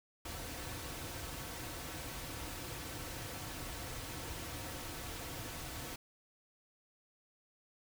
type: noise with comb filter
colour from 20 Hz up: pink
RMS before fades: -44 dBFS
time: 0.25-5.96 s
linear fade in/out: 5 ms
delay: 4.9 ms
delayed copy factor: -0.5
effects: none